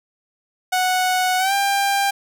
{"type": "tone with pitch glide", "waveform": "sawtooth", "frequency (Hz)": [738, 795.6], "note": ["F#5", "G5"], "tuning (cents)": [-5, 25], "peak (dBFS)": -13, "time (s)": [0.72, 2.11], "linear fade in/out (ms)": 10, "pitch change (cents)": 130, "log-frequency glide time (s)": [1.38, 1.53], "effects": []}